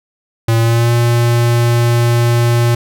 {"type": "tone with pitch glide", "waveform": "square", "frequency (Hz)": [114.3, 118.67], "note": ["A#2", "A#2"], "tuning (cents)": [-34, 31], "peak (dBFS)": -10, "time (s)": [0.48, 2.75], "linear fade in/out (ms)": 5, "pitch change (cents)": 65, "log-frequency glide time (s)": [0.58, 0.92], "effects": []}